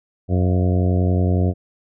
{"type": "harmonic tone with a mistuned harmonic", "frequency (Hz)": 90.9, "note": "F#2", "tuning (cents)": -30, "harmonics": [1, 2, 3, 4, 5, 6, 7, 8], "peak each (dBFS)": [-16, -22, -26, -28, -30, -32, -33, -34], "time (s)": [0.28, 1.54], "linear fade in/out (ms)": 50, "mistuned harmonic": 8, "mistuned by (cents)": -67, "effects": []}